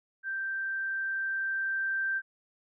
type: tone with level ramp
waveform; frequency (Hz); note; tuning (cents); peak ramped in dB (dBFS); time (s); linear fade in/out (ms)
sine; 1568; G6; 0; -31 to -27; 0.23-2.22; 50
effects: none